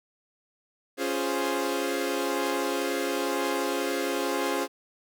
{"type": "chord", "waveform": "sawtooth", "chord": "Db major seventh", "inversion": "none", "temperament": "equal", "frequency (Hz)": [277.2, 349.2, 415.3, 523.3], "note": ["Db4", "F4", "Ab4", "C5"], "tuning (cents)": [0, 0, 0, 0], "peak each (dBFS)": -28, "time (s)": [0.97, 4.68], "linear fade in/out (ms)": 50, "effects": []}